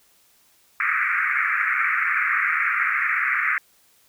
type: band-pass noise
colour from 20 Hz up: white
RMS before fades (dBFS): -22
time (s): 0.8-3.58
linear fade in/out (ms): 2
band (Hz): 1200 to 2300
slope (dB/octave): 96
effects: white hiss -59 dBFS RMS until 4.08 s